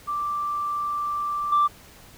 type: tone with level steps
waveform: sine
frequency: 1174.7 Hz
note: D6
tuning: in tune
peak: -24 / -15 dBFS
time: 0.07-1.68 s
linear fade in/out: 20 ms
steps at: 1.52 s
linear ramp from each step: 5 ms
effects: tanh soft clip ceiling -13 dBFS + pink hiss -49 dBFS RMS until 2.17 s